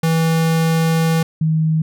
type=tone pair in turn; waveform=square / sine; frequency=163 / 158.36 Hz; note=E3 / D#3; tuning=-19 / +31 cents; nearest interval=unison; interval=50 cents; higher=first; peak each=-14 / -13 dBFS; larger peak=second; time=0.03-1.23 / 1.41-1.82 s; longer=first; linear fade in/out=5 ms; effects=none